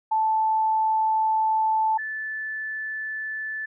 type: tone pair in turn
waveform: sine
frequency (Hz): 877 / 1746.9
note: A5 / A6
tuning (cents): -6 / -13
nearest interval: octave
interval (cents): 1193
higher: second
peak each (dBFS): -19 / -28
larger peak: first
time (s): 0.11-1.98 / 1.98-3.66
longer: first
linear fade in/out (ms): 10
effects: none